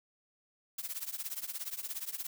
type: noise with tremolo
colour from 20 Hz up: blue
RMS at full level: -36 dBFS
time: 0.78-2.27 s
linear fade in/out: 5 ms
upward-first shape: triangle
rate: 17 Hz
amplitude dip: 95%
effects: none